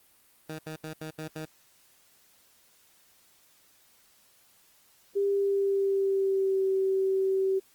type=tone bursts; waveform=15% pulse; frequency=156.7 Hz; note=D#3; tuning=13 cents sharp; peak=-29 dBFS; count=6; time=0.49-1.453 s; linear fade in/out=5 ms; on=98 ms; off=75 ms
type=tone with pitch glide; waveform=sine; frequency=399.1 to 383.7 Hz; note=G4 to G4; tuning=+31 to -37 cents; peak=-23 dBFS; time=5.15-7.6 s; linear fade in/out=20 ms; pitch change=-68 cents; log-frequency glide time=5.29-6.64 s
effects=white hiss -62 dBFS RMS until 7.74 s + Opus 32 kbps